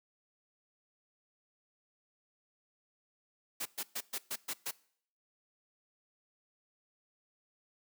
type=noise bursts; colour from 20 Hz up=white; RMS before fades=-37 dBFS; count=7; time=3.6-4.712 s; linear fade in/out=10 ms; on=56 ms; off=120 ms; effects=noise-tail reverb RT60 0.6 s tail -22 dB re dry + high-pass 200 Hz 12 dB/octave